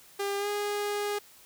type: tone with pitch glide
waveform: sawtooth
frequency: 400.5 to 411.8 Hz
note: G4 to G#4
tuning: +37 to -15 cents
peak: -25 dBFS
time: 0.19-1.19 s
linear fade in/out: 10 ms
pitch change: +48 cents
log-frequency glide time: 0.38-0.48 s
effects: white hiss -55 dBFS RMS until 1.45 s